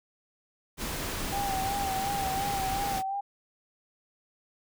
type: noise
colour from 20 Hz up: pink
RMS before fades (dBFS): -34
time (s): 0.77-3.03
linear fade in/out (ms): 50
type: tone with vibrato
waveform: sine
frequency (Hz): 784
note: G5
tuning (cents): 0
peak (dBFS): -29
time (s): 1.32-3.21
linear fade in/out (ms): 10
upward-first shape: sine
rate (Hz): 2.8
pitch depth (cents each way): 44
effects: none